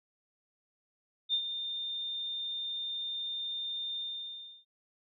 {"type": "tone with ADSR envelope", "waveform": "sine", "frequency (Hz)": 3616, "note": "A7", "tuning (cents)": 47, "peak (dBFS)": -25, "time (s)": [1.29, 4.65], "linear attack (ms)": 44, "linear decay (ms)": 76, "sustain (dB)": -9, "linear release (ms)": 670, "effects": []}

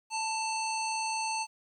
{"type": "harmonic tone with a mistuned harmonic", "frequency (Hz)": 886, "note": "A5", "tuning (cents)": 12, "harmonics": [1, 3, 5, 7, 9], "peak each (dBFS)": [-32, -37, -39, -40, -42], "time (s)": [0.1, 1.47], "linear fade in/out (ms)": 50, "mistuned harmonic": 9, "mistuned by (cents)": 35, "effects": ["11-bit"]}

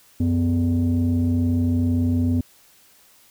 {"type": "tone pair together", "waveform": "sine", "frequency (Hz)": [92.3, 250], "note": ["F#2", "B3"], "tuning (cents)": [-4, 21], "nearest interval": "octave + perfect fourth", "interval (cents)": 1725, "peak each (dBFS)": -18, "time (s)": [0.2, 2.41], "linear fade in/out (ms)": 5, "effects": ["tanh soft clip ceiling -14 dBFS", "white hiss -54 dBFS RMS until 3.3 s"]}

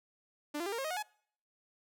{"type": "tone with pitch steps", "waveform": "sawtooth", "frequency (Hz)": [295.4, 343.3, 398.9, 463.5, 538.6, 625.9, 727.4, 845.2], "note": ["D4", "F4", "G4", "A#4", "C#5", "D#5", "F#5", "G#5"], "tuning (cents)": [10, -30, 30, -10, -50, 10, -30, 30], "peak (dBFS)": -31, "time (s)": [0.54, 1.028], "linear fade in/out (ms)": 10, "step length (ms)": 61, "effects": ["noise-tail reverb RT60 0.6 s tail -25 dB re dry"]}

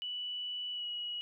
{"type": "tone with pitch glide", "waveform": "sine", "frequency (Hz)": [2960, 2913], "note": ["F#7", "F#7"], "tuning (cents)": [0, -28], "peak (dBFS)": -36, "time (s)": [0.02, 1.21], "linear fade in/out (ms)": 0, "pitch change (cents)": -28, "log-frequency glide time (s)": [0.72, 0.86], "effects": ["13-bit"]}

